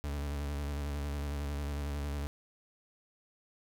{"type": "tone with vibrato", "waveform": "40% pulse", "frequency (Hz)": 71.9, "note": "D2", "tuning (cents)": -36, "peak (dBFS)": -33, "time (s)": [0.04, 2.27], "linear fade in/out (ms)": 0, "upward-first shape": "square", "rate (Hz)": 11, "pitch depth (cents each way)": 34, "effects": []}